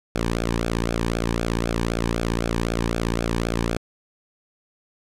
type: tone with flanger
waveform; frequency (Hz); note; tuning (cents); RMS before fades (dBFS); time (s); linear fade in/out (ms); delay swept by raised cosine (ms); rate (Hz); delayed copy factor
sawtooth; 57.4; A#1; -26; -24; 0.15-3.77; 0; 1 to 1.51; 3.9; -0.8
effects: low-pass 10000 Hz 12 dB/octave